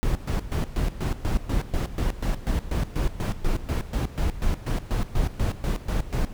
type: noise with tremolo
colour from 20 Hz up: brown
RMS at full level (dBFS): -23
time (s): 0.03-6.33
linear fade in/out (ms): 0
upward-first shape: square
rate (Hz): 4.1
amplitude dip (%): 80
effects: none